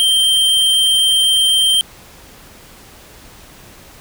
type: tone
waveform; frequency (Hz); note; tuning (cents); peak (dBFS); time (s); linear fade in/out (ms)
square; 3146; G7; +6; -11; 0-1.81; 0
effects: pink hiss -41 dBFS RMS until 4 s